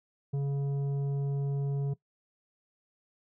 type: tone with tanh clipping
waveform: sine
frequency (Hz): 140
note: C#3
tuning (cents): +18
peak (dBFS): -29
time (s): 0.33-1.94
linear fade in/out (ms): 10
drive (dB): 8
effects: noise-tail reverb RT60 0.1 s tail -19 dB re dry